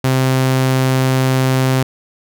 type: tone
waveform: sawtooth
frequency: 130.81 Hz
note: C3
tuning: in tune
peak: -8 dBFS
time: 0.04-1.83 s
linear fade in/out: 5 ms
effects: none